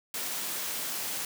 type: high-pass noise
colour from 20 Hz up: white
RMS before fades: -34 dBFS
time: 0.14-1.25 s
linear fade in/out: 2 ms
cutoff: 150 Hz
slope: 12 dB/octave
effects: none